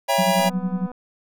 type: chord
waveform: square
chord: C# diminished seventh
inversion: none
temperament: just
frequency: 554.4 / 665.2 / 798.3 / 957.9 Hz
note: C#5 / E5 / G5 / Bb5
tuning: 0 / +16 / +31 / +47 cents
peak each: -24 dBFS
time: 0.08-0.5 s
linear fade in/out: 20 ms
type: tone with tremolo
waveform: sine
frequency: 185 Hz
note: F#3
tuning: in tune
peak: -18 dBFS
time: 0.18-0.87 s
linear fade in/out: 10 ms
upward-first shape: sine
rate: 11 Hz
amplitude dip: 90%
type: click train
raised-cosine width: 1 ms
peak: -25 dBFS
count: 132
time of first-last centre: 0.39-0.916 s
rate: 249 Hz
effects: none